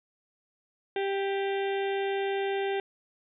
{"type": "harmonic tone with a mistuned harmonic", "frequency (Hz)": 393.4, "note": "G4", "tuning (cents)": 6, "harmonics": [1, 2, 4, 5, 6, 7, 8, 9], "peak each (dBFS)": [-28, -34, -40, -42, -44, -45, -46, -47], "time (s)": [0.96, 2.8], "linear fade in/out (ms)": 2, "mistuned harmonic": 9, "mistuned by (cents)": 17, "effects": []}